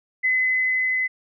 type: tone with level ramp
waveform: sine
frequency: 2028 Hz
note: B6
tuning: 45 cents sharp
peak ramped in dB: -17 to -20 dBFS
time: 0.23-1.08 s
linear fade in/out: 20 ms
effects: none